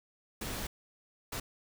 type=noise bursts at uneven times; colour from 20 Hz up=pink; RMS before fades=-38 dBFS; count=2; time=0.41-0.67 / 1.32-1.4 s; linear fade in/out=5 ms; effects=none